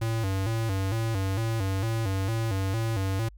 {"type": "tone with vibrato", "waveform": "square", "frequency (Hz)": 104.3, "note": "G#2", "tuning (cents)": 8, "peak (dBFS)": -26, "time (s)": [0.01, 3.29], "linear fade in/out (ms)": 10, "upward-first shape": "square", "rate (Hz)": 2.2, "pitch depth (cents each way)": 140, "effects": ["added 50 Hz sine -46 dBFS peak until 3.37 s"]}